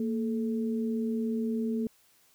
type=tone pair together; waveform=sine; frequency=229.3 / 433.2 Hz; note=A#3 / A4; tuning=-28 / -27 cents; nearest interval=major seventh; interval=1101 cents; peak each=-28 / -35 dBFS; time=0-1.87 s; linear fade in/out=2 ms; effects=white hiss -64 dBFS RMS until 2.34 s